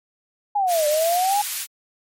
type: exponential two-way sweep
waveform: sine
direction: down then up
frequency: 841 to 587 to 841 Hz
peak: -17 dBFS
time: 0.55-1.42 s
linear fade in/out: 10 ms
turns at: 0.87 s
type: high-pass noise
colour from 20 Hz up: white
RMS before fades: -27 dBFS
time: 0.67-1.67 s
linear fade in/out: 50 ms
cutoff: 1700 Hz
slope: 12 dB/octave
effects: MP3 64 kbps